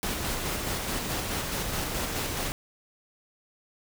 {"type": "noise with tremolo", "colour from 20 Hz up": "pink", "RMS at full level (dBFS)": -30, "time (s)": [0.03, 2.52], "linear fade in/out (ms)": 0, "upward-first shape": "square", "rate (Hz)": 4.7, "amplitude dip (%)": 25, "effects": []}